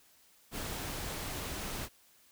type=noise; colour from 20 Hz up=pink; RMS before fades=-39 dBFS; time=0.51-1.89 s; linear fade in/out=50 ms; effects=white hiss -64 dBFS RMS until 2.31 s